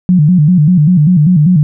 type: tone with vibrato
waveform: sine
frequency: 164.81 Hz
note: E3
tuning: in tune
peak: -4 dBFS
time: 0.09-1.63 s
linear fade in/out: 0 ms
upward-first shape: square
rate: 5.1 Hz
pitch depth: 170 cents each way
effects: none